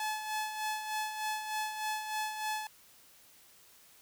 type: tone with tremolo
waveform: sawtooth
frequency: 860 Hz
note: A5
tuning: 40 cents flat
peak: -28 dBFS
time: 0-2.67 s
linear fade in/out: 2 ms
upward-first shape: sine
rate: 3.3 Hz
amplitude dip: 55%
effects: white hiss -60 dBFS RMS until 4.01 s

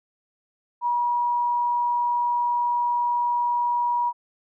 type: tone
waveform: sine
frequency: 962 Hz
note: B5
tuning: 46 cents flat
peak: -20 dBFS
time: 0.81-4.13 s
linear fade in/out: 50 ms
effects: none

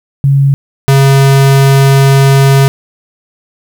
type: tone pair in turn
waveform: sine / square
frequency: 138.59 / 136.76 Hz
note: C#3 / C#3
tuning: 0 / -23 cents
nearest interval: unison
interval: 23 cents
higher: first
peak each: -4 dBFS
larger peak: neither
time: 0.24-0.54 / 0.88-2.68 s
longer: second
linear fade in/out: 0 ms
effects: 7-bit

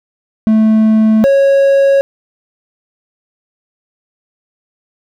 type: tone pair in turn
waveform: triangle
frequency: 218.6 / 550.8 Hz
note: A3 / C#5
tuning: -11 / -11 cents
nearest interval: octave + major third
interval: 1600 cents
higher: second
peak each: -4 dBFS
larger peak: neither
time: 0.47-1.24 / 1.24-2.01 s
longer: neither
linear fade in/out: 0 ms
effects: none

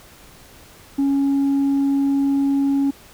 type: tone with tanh clipping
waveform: sine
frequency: 277.2 Hz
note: C#4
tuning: in tune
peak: -16 dBFS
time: 0.98-2.91 s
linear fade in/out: 10 ms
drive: 1 dB
effects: pink hiss -46 dBFS RMS until 3.13 s

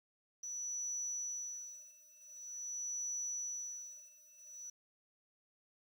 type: tone with tremolo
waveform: sine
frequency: 5920 Hz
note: F#8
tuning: in tune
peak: -36 dBFS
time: 0.43-4.7 s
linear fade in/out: 5 ms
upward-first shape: sine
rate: 0.46 Hz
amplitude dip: 95%
effects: tanh soft clip ceiling -33 dBFS + 11-bit

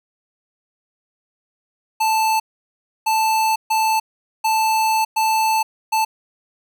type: tone bursts at uneven times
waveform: square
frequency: 880 Hz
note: A5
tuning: in tune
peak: -16 dBFS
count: 6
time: 2-2.4 / 3.06-3.56 / 3.7-4 / 4.44-5.05 / 5.16-5.63 / 5.92-6.05 s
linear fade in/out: 10 ms
effects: none

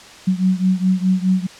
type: beating tone pair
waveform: sine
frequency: 184.4 / 189.2 Hz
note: F#3 / F#3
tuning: -6 / +39 cents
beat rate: 4.8 Hz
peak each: -16 / -18 dBFS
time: 0.27-1.47 s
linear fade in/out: 10 ms
effects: white hiss -40 dBFS RMS until 1.59 s + low-pass 6000 Hz 12 dB/octave

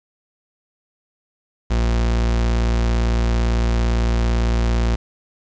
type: tone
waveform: 40% pulse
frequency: 57.8 Hz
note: A#1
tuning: 14 cents flat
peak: -15 dBFS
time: 1.7-4.96 s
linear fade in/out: 10 ms
effects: resampled to 16000 Hz + 7-bit

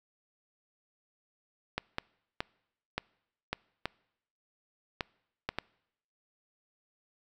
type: clicks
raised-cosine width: 0.3 ms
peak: -15 dBFS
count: 9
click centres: 1.78 / 1.984 / 2.405 / 2.98 / 3.53 / 3.856 / 5.008 / 5.49 / 5.586 s
effects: noise-tail reverb RT60 0.8 s tail -25 dB re dry

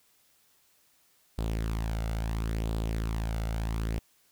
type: tone with flanger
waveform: sawtooth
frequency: 55.2 Hz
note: A1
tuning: 6 cents sharp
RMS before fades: -31 dBFS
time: 1.38-3.99 s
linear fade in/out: 0 ms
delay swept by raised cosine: 0.24 to 1.44 ms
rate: 0.73 Hz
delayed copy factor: +0.5
effects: white hiss -66 dBFS RMS until 4.31 s

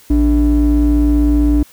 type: ring-modulated tone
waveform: triangle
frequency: 174.61 Hz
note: F3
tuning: in tune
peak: -3 dBFS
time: 0.1-1.63 s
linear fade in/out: 5 ms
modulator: 119 Hz
effects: tanh soft clip ceiling -2 dBFS + white hiss -45 dBFS RMS until 1.72 s

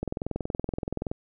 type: click train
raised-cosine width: 2 ms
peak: -16 dBFS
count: 24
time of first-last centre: 0.03-1.115 s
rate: 21.2 Hz
effects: none

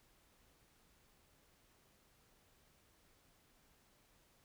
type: silence
effects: pink hiss -71 dBFS RMS until 4.44 s

